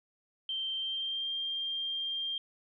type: tone with pitch glide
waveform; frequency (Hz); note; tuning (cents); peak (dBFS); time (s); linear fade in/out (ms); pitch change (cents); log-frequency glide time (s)
sine; 3136 to 3191; G7 to G7; 0 to +30; -32; 0.49-2.38; 2; +30; 0.76-1.31
effects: none